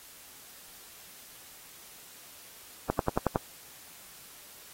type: click train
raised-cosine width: 1 ms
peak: -11 dBFS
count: 6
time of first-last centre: 2.9-3.359 s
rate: 10.9 Hz
effects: white hiss -51 dBFS RMS until 4.73 s + AAC 48 kbps